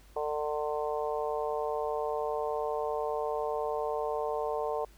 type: harmonic tone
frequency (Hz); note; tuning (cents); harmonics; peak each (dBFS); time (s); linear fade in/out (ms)
150; D3; +37; 3 / 4 / 5 / 6 / 7; -33 / -35 / -37 / -39 / -40; 0.16-4.85; 5
effects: added 50 Hz sine -55 dBFS peak until 4.97 s + pink hiss -61 dBFS RMS until 4.97 s